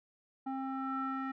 square tone with low-pass filter sweep, 266.5 Hz, C4, 32 cents sharp, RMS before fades -37 dBFS, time 0.46-1.32 s, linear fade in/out 10 ms, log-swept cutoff 1000 to 1600 Hz, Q 6.2, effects none

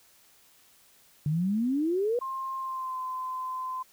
sine exponential sweep, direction up, 144 to 500 Hz, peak -24 dBFS, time 1.26-2.19 s, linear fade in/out 2 ms
sine tone with pitch glide, 1060 to 1028.6 Hz, C6 to C6, +22 to -30 cents, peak -31 dBFS, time 2.21-3.83 s, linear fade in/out 10 ms, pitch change -52 cents, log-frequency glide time 2.58-2.98 s
effects white hiss -60 dBFS RMS until 3.92 s

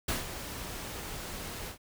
pink noise with ADSR envelope, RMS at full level -30 dBFS, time 0.08-1.78 s, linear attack 7 ms, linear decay 150 ms, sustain -10 dB, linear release 100 ms, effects none

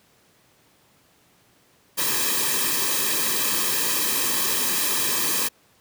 white noise with comb filter, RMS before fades -23 dBFS, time 1.97-5.49 s, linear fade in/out 20 ms, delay 1.4 ms, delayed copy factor -0.8, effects pink hiss -59 dBFS RMS until 5.8 s + high-pass 100 Hz 12 dB/octave

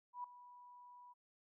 sine tone with ADSR envelope, 981 Hz, B5, 12 cents flat, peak -40 dBFS, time 0.13-1.14 s, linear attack 110 ms, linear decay 4 ms, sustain -16 dB, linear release 23 ms, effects none

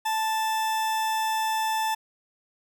40% pulse tone, 880 Hz, A5, in tune, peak -23 dBFS, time 0.05-1.95 s, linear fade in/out 10 ms, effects 10-bit

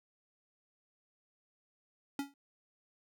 square tone with exponential decay, 280 Hz, C#4, 18 cents sharp, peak -32 dBFS, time 2.19-2.34 s, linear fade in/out 2 ms, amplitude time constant 32 ms, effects none

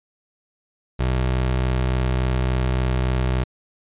25% pulse tone, 63.5 Hz, B1, 49 cents sharp, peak -15 dBFS, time 0.99-3.44 s, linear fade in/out 10 ms, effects resampled to 8000 Hz

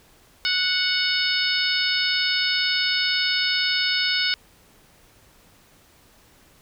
harmonic tone, 738 Hz, F#5, 5 cents flat, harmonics 2 / 3 / 4 / 5 / 6 / 7, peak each -27 / -27 / -27 / -27 / -27 / -27 dBFS, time 0.45-4.34 s, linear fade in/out 0 ms, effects pink hiss -55 dBFS RMS until 6.61 s

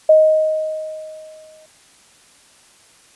sine tone with exponential decay, 625 Hz, D#5, 8 cents sharp, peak -5 dBFS, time 0.09-1.66 s, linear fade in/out 5 ms, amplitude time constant 340 ms, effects white hiss -50 dBFS RMS until 3.15 s + resampled to 24000 Hz

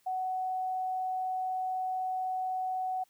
sine tone, 746 Hz, F#5, 14 cents sharp, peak -30 dBFS, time 0.06-3.04 s, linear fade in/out 10 ms, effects white hiss -69 dBFS RMS until 3.09 s + high-pass 60 Hz 12 dB/octave

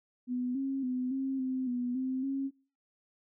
sine tone with pitch steps, 248.7 / 270.4 / 252.8 / 267.6 / 259.2 / 245.6 / 260.1 / 271.9 Hz, B3 / C#4 / B3 / C4 / C4 / B3 / C4 / C#4, +12 / -43 / +41 / +39 / -16 / -9 / -10 / -33 cents, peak -30 dBFS, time 0.27-2.51 s, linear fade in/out 50 ms, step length 280 ms, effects noise-tail reverb RT60 0.4 s tail -22 dB re dry

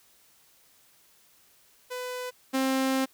sawtooth tone pair in turn, 500 / 264.9 Hz, B4 / C4, +21 / +22 cents, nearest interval major seventh, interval 1099 cents, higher first, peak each -29 / -20 dBFS, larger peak second, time 1.9-2.31 / 2.53-3.06 s, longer second, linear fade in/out 20 ms, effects white hiss -61 dBFS RMS until 3.13 s

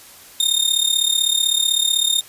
sawtooth tone with amplitude modulation, 3664 Hz, A#7, 31 cents flat, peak -9 dBFS, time 0.4-2.21 s, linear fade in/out 2 ms, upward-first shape sine, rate 35.9 Hz, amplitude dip 80%, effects white hiss -43 dBFS RMS until 2.28 s + resampled to 32000 Hz

